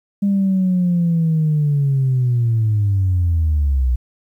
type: linear sweep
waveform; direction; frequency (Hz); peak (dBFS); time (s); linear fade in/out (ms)
sine; down; 201.9 to 59.9; -12; 0.22-3.96; 10
effects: tanh soft clip ceiling -10 dBFS + 9-bit